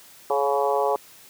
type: harmonic tone with a mistuned harmonic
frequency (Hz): 141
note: C#3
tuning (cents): +30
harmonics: 3 / 4 / 5 / 6 / 7 / 8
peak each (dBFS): -25 / -25 / -27 / -26 / -29 / -31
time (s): 0.3-0.96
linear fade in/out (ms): 2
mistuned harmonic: 4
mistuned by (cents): -28
effects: white hiss -49 dBFS RMS until 1.29 s + high-pass 80 Hz 12 dB/octave